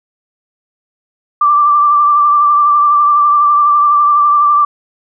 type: tone with vibrato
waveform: sine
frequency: 1174.7 Hz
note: D6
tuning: in tune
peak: -6 dBFS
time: 1.41-4.65 s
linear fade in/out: 5 ms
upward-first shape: triangle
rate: 12 Hz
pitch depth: 33 cents each way
effects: none